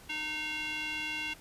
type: tone with band-pass filter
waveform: square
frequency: 306.9 Hz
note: D#4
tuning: 24 cents flat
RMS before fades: -36 dBFS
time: 0.09-1.34 s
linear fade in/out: 10 ms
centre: 2700 Hz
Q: 3.8
effects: pink hiss -54 dBFS RMS until 1.4 s + resampled to 32000 Hz